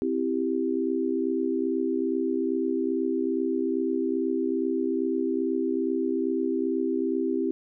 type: chord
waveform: sine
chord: C major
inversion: none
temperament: equal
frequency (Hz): 261.6 / 329.6 / 392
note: C4 / E4 / G4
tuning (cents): 0 / 0 / 0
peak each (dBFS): -28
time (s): 0.02-7.51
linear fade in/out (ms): 0
effects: none